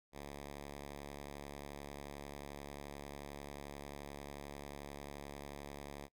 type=tone; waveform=5% pulse; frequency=71.3 Hz; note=C#2; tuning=49 cents sharp; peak=-35 dBFS; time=0.12-6.09 s; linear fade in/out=50 ms; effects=noise-tail reverb RT60 0.1 s tail -24 dB re dry